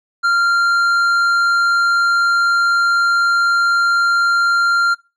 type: tone with tanh clipping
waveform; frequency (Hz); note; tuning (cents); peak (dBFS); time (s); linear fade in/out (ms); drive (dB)
triangle; 1388; F6; -11; -13; 0.23-4.95; 20; 12
effects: noise-tail reverb RT60 0.3 s tail -23 dB re dry